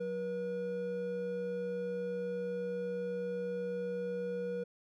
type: tone pair together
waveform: triangle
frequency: 183.38 / 482 Hz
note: F#3 / B4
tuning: -15 / -42 cents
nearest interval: octave + perfect fourth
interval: 1673 cents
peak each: -40 / -33 dBFS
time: 0-4.64 s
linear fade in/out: 10 ms
effects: none